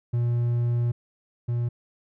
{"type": "tone pair in turn", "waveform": "triangle", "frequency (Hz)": [119.5, 119.5], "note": ["A#2", "A#2"], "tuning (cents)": [43, 43], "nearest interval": "unison", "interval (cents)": 0, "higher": "neither", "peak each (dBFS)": [-19, -21], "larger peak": "first", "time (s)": [[0.13, 0.92], [1.48, 1.69]], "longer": "first", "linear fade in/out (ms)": 10, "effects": []}